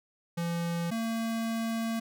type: tone pair in turn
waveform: square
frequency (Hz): 170 / 226.9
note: F3 / A#3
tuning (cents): -46 / -47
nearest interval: perfect fourth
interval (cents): 499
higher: second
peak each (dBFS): -30 / -30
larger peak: neither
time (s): 0.37-0.91 / 0.91-2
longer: second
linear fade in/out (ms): 10
effects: none